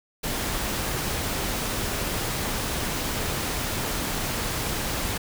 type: noise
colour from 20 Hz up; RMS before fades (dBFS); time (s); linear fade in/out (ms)
pink; -28; 0.23-5.18; 10
effects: none